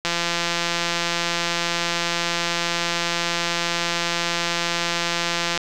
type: click train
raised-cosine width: 0.2 ms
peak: -5 dBFS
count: 946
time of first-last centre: 0.05-5.576 s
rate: 171 Hz
effects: none

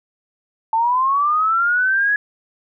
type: linear sweep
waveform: sine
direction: up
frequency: 880 to 1689 Hz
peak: -14 dBFS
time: 0.73-2.16 s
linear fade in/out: 2 ms
effects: none

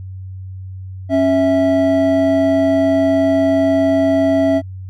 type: tone pair together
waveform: triangle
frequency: 274.6 / 653.1 Hz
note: C#4 / E5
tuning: -16 / -16 cents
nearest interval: octave + minor third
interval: 1500 cents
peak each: -12 dBFS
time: 1.09-4.62 s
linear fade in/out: 50 ms
effects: added 94 Hz sine -27 dBFS peak until 4.89 s

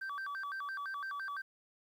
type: tone with vibrato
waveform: sine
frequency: 1338 Hz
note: E6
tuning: 25 cents sharp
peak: -35 dBFS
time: 0.01-1.42 s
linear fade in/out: 10 ms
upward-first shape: square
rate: 5.9 Hz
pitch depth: 270 cents each way
effects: tanh soft clip ceiling -37 dBFS + 11-bit

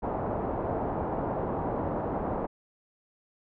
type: low-pass noise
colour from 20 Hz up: white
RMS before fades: -31 dBFS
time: 0.02-2.47 s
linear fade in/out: 20 ms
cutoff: 860 Hz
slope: 24 dB/octave
effects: none

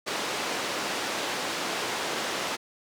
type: band-pass noise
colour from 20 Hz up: pink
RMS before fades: -31 dBFS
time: 0.06-2.57 s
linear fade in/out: 20 ms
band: 360 to 6200 Hz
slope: 12 dB/octave
effects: none

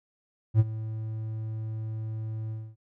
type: tone with ADSR envelope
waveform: triangle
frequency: 110 Hz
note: A2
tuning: in tune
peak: -12 dBFS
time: 0.54-2.76 s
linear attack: 57 ms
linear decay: 35 ms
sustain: -17 dB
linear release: 250 ms
effects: none

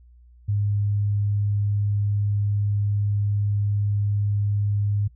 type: tone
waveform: sine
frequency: 102.5 Hz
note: G#2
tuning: 22 cents flat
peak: -20 dBFS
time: 0.48-5.08 s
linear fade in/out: 10 ms
effects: noise-tail reverb RT60 0.1 s tail -19 dB re dry + added 60 Hz sine -48 dBFS peak until 5.15 s

